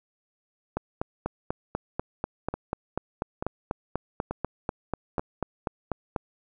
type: two click trains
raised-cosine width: 1 ms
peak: -13 / -16 dBFS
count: 23 / 4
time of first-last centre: 0.77-6.162 / 2.54-5.195 s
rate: 4.08 / 1.13 Hz
effects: none